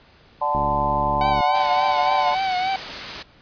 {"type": "chord", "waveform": "sine", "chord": "D dominant seventh", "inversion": "none", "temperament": "equal with one note detuned", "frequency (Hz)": [587.3, 740, 880, 1025], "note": ["D5", "F#5", "A5", "C6"], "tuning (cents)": [0, 0, 0, -36], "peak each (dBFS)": [-27, -28, -22, -24], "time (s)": [0.41, 2.35], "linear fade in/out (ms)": 10}
{"type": "click train", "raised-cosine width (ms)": 3, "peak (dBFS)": -17, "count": 62, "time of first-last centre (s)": [0.55, 1.406], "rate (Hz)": 71.3}
{"type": "tone with vibrato", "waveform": "45% pulse", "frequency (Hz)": 750, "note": "F#5", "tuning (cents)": 23, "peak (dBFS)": -20, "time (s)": [1.21, 2.76], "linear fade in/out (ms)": 2, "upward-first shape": "triangle", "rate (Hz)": 3.5, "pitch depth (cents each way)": 67}
{"type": "noise", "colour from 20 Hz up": "white", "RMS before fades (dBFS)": -30, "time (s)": [1.54, 3.23], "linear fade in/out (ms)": 10}
{"effects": ["pink hiss -52 dBFS RMS until 3.41 s", "resampled to 11025 Hz"]}